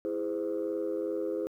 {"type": "chord", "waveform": "sine", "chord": "E augmented", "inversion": "none", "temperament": "just", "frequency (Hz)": [329.6, 412, 515], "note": ["E4", "G#4", "B#4"], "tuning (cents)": [0, -14, -28], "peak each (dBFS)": -33, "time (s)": [0.05, 1.47], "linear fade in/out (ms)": 0, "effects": ["tanh soft clip ceiling -24 dBFS", "11-bit"]}